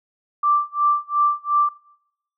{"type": "tone with tremolo", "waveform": "sine", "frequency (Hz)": 1174.7, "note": "D6", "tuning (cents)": 0, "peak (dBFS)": -13, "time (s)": [0.43, 1.69], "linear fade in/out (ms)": 5, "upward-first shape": "sine", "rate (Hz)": 2.8, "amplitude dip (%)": 100, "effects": ["noise-tail reverb RT60 0.8 s tail -22 dB re dry"]}